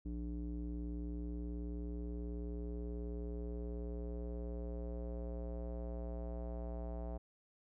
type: tone with low-pass filter sweep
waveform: square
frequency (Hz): 59.3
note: A#1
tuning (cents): +30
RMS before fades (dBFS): -42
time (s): 0.05-7.18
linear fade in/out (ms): 10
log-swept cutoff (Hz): 290 to 680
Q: 3.1
effects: none